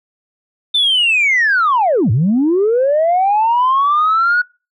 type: linear two-way sweep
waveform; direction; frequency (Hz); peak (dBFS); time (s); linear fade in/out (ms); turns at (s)
sine; down then up; 3585 to 98 to 1475; -9; 0.74-4.42; 10; 2.11
effects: noise-tail reverb RT60 0.3 s tail -25 dB re dry + tanh soft clip ceiling -7 dBFS